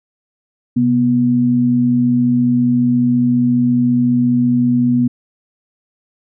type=tone pair together; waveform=sine; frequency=129.36 / 243.9 Hz; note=C3 / B3; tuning=-19 / -21 cents; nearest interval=major seventh; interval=1098 cents; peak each=-19 / -11 dBFS; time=0.76-5.08 s; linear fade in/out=10 ms; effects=none